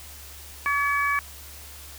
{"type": "harmonic tone", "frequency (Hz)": 569, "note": "C#5", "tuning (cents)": 45, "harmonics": [2, 3, 4], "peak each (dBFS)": [-24, -26, -27], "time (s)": [0.66, 1.19], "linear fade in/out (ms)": 0, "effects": ["added 71 Hz sine -45 dBFS peak until 1.98 s", "white hiss -44 dBFS RMS until 1.98 s"]}